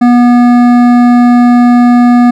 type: tone with hard clipping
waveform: sine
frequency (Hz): 242.8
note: B3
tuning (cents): -29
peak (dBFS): -4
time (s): 0.01-2.31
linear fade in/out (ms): 10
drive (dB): 12
effects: none